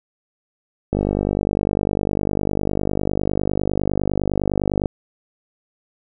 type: click train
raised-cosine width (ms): 2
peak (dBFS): -6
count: 197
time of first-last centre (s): 0.93-4.858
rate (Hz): 49.9
effects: none